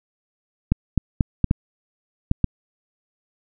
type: clicks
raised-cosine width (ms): 5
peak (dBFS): -4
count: 7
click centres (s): 0.72 / 0.977 / 1.208 / 1.443 / 1.511 / 2.314 / 2.443
effects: none